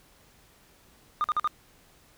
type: tone bursts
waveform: sine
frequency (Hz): 1216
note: D#6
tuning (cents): -40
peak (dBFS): -20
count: 4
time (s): 1.21-1.475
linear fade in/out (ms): 0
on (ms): 31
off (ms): 47
effects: tanh soft clip ceiling -21 dBFS + pink hiss -59 dBFS RMS until 2.17 s